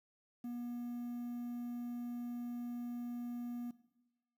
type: tone with quantisation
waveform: triangle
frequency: 240.9 Hz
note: B3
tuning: 43 cents flat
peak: -38 dBFS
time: 0.44-3.71 s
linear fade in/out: 5 ms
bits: 11
effects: noise-tail reverb RT60 1.0 s tail -17 dB re dry